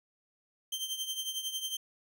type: tone with tremolo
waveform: sawtooth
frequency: 3136 Hz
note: G7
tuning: in tune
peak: -28 dBFS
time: 0.72-1.77 s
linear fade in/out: 5 ms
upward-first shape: triangle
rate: 11 Hz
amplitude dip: 75%
effects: none